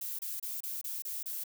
violet noise bursts, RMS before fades -38 dBFS, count 7, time 0.01-1.438 s, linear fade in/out 5 ms, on 180 ms, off 28 ms, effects none

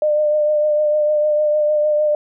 sine tone with vibrato, 602 Hz, D5, 43 cents sharp, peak -13 dBFS, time 0.02-2.15 s, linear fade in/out 2 ms, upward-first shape triangle, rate 6.6 Hz, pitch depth 26 cents each way, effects none

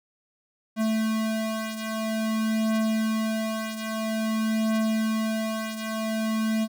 square beating tone pair, 220 / 220.5 Hz, A3 / A3, 0 / +4 cents, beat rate 0.5 Hz, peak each -26 / -31 dBFS, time 0.76-6.68 s, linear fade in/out 50 ms, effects none

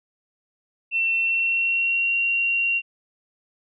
sine tone with pitch glide, 2697 to 2754 Hz, E7 to F7, +39 to -25 cents, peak -19 dBFS, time 0.91-2.82 s, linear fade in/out 50 ms, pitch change +36 cents, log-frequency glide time 1.13-2.14 s, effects none

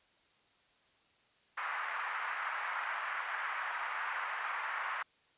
pink band-pass noise, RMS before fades -38 dBFS, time 1.57-5.03 s, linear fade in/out 10 ms, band 1000 to 2000 Hz, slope 24 dB/octave, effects white hiss -69 dBFS RMS until 5.37 s + resampled to 8000 Hz

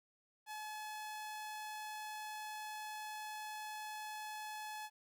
sawtooth tone, 855 Hz, A5, 50 cents flat, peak -40 dBFS, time 0.46-4.9 s, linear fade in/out 50 ms, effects 13-bit

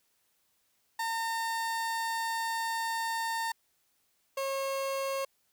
30% pulse tone pair in turn, 910 / 543 Hz, A#5 / C#5, -42 / -36 cents, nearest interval major sixth, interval 894 cents, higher first, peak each -28 dBFS, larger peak neither, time 0.99-3.52 / 4.37-5.25 s, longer first, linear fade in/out 5 ms, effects white hiss -73 dBFS RMS until 5.52 s

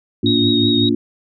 sine tone with tremolo, 108 Hz, A2, 32 cents flat, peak -18 dBFS, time 0.23-0.95 s, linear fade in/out 10 ms, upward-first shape triangle, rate 5.4 Hz, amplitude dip 80%
sine chord, Bb major, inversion none, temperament equal with one note detuned, 233.1 / 287.5 / 349.2 Hz, Bb3 / D4 / F4, 0 / -37 / 0 cents, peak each -18 / -17 / -20 dBFS, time 0.23-0.95 s, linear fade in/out 5 ms
sine tone with vibrato, 3762 Hz, A#7, 15 cents sharp, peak -17 dBFS, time 0.26-0.89 s, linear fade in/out 2 ms, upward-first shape triangle, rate 5.3 Hz, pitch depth 21 cents each way
effects none

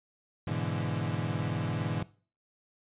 35% pulse chord, E dominant seventh, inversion first, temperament equal with one note detuned, 103.83 / 123.11 / 146.83 / 164.81 Hz, G#2 / B2 / D3 / E3, 0 / -5 / 0 / 0 cents, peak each -34 dBFS, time 0.47-2.03 s, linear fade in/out 5 ms, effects noise-tail reverb RT60 0.4 s tail -20 dB re dry + resampled to 8000 Hz

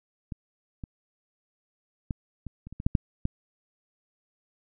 clicks, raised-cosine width 5 ms, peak -22 / -24 / -17 / -24 / -29 / -28 / -23 / -9 / -8 / -14 dBFS, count 10, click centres 0.322 / 0.838 / 2.108 / 2.467 / 2.67 / 2.726 / 2.801 / 2.865 / 2.952 / 3.254 s, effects none

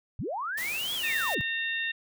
sine linear two-way sweep, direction up then down, 68.8 to 3421 to 68.8 Hz, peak -30 dBFS, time 0.19-1.41 s, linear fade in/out 0 ms, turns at 0.94 s
white noise, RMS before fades -38 dBFS, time 0.57-1.35 s, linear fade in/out 10 ms
harmonic tone, 914 Hz, A#5, 34 cents flat, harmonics 2 / 3 / 4, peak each -30 / -34 / -36 dBFS, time 1.03-1.92 s, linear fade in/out 10 ms
effects none

